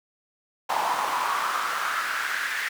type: noise with high-pass filter sweep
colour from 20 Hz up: brown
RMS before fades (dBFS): -27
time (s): 0.69-2.69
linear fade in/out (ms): 10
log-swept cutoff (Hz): 860 to 1800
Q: 4.4
effects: none